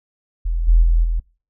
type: tone with level steps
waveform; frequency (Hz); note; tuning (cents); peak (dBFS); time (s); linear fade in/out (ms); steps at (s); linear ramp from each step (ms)
sine; 41.54; E1; +14; -17 / -8 / -11 / -16; 0.45-1.2; 10; 0.67 / 0.82 / 1.03; 20
effects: noise-tail reverb RT60 0.4 s tail -26 dB re dry